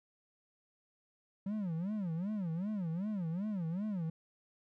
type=tone with vibrato; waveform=triangle; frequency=186.4 Hz; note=F#3; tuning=13 cents sharp; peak=-32 dBFS; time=1.46-4.1 s; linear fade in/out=5 ms; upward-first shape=sine; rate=2.6 Hz; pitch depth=260 cents each way; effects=none